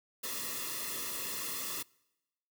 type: noise with comb filter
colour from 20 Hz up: white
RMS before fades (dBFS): -38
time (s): 0.23-1.83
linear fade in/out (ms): 10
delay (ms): 1.3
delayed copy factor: -1
effects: noise-tail reverb RT60 1.0 s tail -26 dB re dry